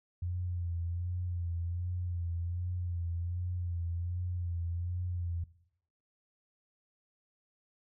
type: tone with vibrato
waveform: sine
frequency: 87.3 Hz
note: F2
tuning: in tune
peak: -32 dBFS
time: 0.22-5.44 s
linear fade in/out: 5 ms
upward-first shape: sine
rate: 1.3 Hz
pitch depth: 46 cents each way
effects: noise-tail reverb RT60 0.7 s tail -18 dB re dry